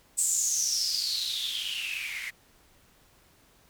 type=noise with band-pass filter sweep; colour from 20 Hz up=blue; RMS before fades=-30 dBFS; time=0.17-2.31 s; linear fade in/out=20 ms; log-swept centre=8000 to 2000 Hz; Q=9.9; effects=pink hiss -61 dBFS RMS until 3.69 s